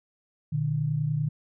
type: tone pair together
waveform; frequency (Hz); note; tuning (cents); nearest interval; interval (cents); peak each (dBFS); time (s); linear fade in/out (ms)
sine; 120.6 / 150.94; B2 / D3; -41 / +48; major third; 389; -30 / -25; 0.52-1.29; 10
effects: none